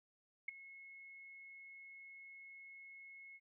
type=tone with ADSR envelope; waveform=sine; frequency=2178 Hz; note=C#7; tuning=31 cents flat; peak=-35 dBFS; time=0.48-3.4 s; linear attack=6 ms; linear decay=10 ms; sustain=-18 dB; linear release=45 ms; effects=none